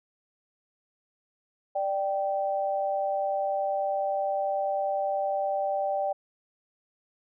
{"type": "tone pair together", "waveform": "sine", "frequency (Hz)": [591, 780.6], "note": ["D5", "G5"], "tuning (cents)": [11, -8], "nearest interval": "perfect fourth", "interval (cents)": 481, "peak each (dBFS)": -28, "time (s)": [1.75, 6.13], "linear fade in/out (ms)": 10, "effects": []}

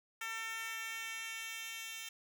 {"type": "tone with high-pass filter sweep", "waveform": "10% pulse", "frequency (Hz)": 450.2, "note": "A4", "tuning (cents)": 40, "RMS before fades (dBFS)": -43, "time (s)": [0.21, 2.09], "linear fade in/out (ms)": 5, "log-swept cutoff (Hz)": [1500, 3200], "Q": 1.3, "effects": []}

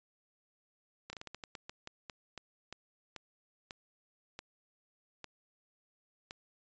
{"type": "slowing click train", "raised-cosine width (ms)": 0.2, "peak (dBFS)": -26, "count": 18, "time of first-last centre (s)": [1.1, 6.309], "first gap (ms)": 30, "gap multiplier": 1.25, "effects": ["resampled to 16000 Hz"]}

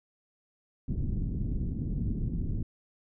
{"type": "low-pass noise", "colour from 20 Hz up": "pink", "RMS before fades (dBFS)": -31, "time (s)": [0.88, 2.63], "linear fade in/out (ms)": 5, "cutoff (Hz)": 260, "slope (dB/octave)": 24, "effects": []}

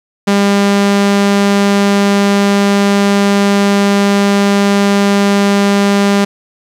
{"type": "tone", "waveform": "sawtooth", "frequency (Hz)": 200.6, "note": "G3", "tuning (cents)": 40, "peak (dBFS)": -4, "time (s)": [0.27, 6.25], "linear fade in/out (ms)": 10, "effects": ["low-pass 8000 Hz 12 dB/octave", "7-bit"]}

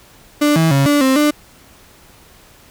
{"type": "tone with pitch steps", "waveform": "35% pulse", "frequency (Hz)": [295, 162.3, 138.2, 290.6, 263.7, 297.3], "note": ["D4", "E3", "C#3", "D4", "C4", "D4"], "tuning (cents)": [8, -27, -5, -18, 14, 21], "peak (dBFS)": -9, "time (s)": [0.41, 1.31], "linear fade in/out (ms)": 10, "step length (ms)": 150, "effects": ["pink hiss -46 dBFS RMS until 2.7 s"]}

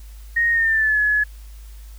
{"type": "tone with pitch glide", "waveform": "sine", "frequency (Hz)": [1864.7, 1700.1], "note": ["A#6", "G#6"], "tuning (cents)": [0, 40], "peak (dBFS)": -15, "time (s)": [0.36, 1.24], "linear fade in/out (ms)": 10, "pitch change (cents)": -160, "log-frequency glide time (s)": [0.51, 0.99], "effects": ["added 52 Hz sine -36 dBFS peak until 1.98 s", "white hiss -52 dBFS RMS until 1.98 s"]}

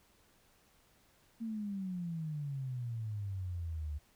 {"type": "exponential sweep", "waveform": "sine", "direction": "down", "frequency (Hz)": [230.9, 72], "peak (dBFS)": -36, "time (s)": [1.4, 3.99], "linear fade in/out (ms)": 20, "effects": ["pink hiss -68 dBFS RMS until 4.15 s"]}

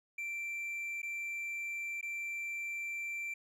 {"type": "tone with dropouts", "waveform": "triangle", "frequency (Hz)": 2349, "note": "D7", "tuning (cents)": 0, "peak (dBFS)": -35, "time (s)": [0.18, 3.34], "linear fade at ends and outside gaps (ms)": 5, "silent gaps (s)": [[1.019, 1.029], [2.012, 2.027]], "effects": []}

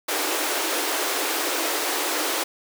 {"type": "high-pass noise", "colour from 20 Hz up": "pink", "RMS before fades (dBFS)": -25, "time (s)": [0.08, 2.44], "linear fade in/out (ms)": 10, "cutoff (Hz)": 290, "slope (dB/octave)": 96, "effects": []}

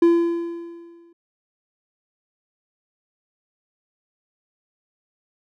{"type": "tone with exponential decay", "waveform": "triangle", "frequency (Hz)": 339.5, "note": "F4", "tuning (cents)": -49, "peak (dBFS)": -8, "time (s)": [0.02, 1.13], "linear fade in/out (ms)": 5, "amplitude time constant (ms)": 240, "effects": []}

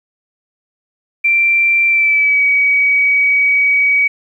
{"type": "tone with pitch glide", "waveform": "sine", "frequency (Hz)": [2355, 2266], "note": ["D7", "C#7"], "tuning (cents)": [4, 37], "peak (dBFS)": -9, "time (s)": [1.24, 4.08], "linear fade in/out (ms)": 10, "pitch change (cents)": -67, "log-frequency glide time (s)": [1.87, 2.43], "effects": ["8-bit"]}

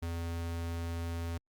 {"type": "tone", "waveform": "square", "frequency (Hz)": 84.2, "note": "E2", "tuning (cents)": 37, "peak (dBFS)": -35, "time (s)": [0.02, 1.38], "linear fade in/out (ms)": 10, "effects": ["Opus 48 kbps"]}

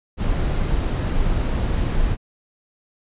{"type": "noise", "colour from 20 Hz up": "brown", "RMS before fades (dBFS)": -20, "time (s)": [0.17, 2.17], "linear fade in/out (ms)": 50, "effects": ["resampled to 8000 Hz"]}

